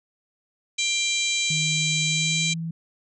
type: harmonic tone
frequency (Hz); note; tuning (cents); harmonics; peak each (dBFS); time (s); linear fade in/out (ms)
790; G5; +13; 3 / 4 / 5 / 6 / 7 / 8 / 9 / 10; -26 / -30 / -27 / -40 / -41 / -31 / -31 / -36; 0.78-2.54; 10
type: tone with pitch glide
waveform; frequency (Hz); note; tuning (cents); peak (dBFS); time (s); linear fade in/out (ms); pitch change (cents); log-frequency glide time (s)
sine; 155.56 to 164.71; D#3 to E3; 0 to -1; -27; 1.5-2.71; 5; +99; 2.05-2.56
effects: none